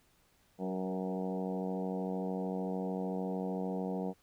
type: harmonic tone with a mistuned harmonic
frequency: 93.3 Hz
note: F#2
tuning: 15 cents sharp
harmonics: 2 / 3 / 4 / 5 / 6 / 7 / 8 / 9 / 10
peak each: -36 / -42 / -44 / -40 / -49 / -45 / -46 / -50 / -54 dBFS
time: 0.58-4.14 s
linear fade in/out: 50 ms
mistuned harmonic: 5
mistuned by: +17 cents
effects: pink hiss -69 dBFS RMS until 4.22 s